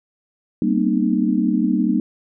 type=tone cluster; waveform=sine; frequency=193 / 229.7 / 249.2 / 260.9 / 305.8 Hz; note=G3 / A#3 / B3 / C4 / D#4; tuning=-27 / -25 / +16 / -5 / -30 cents; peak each=-21 / -20 / -25 / -25 / -21 dBFS; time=0.62-2 s; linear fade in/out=2 ms; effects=none